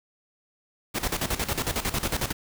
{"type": "noise with tremolo", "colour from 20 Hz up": "pink", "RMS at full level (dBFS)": -26, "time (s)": [0.94, 2.33], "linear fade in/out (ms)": 20, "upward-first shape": "square", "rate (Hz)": 11, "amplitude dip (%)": 75, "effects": []}